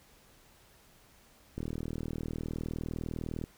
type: click train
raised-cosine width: 3 ms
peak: -23 dBFS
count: 75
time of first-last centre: 1.58-3.439 s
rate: 39.8 Hz
effects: pink hiss -61 dBFS RMS until 3.57 s